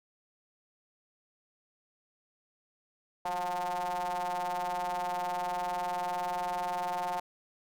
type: ring-modulated tone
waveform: square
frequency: 88.1 Hz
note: F2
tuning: 16 cents sharp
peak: -29 dBFS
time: 3.25-7.2 s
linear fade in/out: 5 ms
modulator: 803 Hz
effects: none